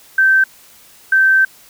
sine tone bursts at uneven times, 1553 Hz, G6, 17 cents flat, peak -8 dBFS, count 2, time 0.18-0.44 / 1.12-1.45 s, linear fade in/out 5 ms, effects white hiss -45 dBFS RMS until 1.69 s

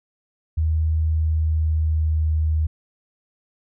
sine tone with pitch glide, 79.1 to 78.19 Hz, D#2 to D#2, +29 to +9 cents, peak -17 dBFS, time 0.57-2.67 s, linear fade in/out 10 ms, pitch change -20 cents, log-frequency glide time 1.08-2.34 s, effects none

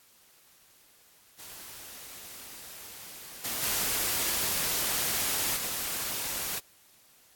white noise with level steps, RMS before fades -45 / -33 / -29 / -33 dBFS, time 1.38-6.6 s, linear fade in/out 20 ms, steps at 3.44 / 3.62 / 5.56 s, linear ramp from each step 10 ms, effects white hiss -60 dBFS RMS until 7.35 s + AAC 64 kbps

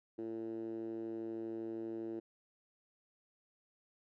10% pulse tone with band-pass filter, 112.6 Hz, A2, 40 cents sharp, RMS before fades -42 dBFS, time 0.18-2.2 s, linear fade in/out 10 ms, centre 340 Hz, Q 4.1, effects none

